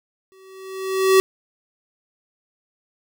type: tone with exponential growth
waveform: square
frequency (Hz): 381.2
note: G4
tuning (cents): -48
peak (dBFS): -10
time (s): 0.32-1.2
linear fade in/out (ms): 0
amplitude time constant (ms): 190
effects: none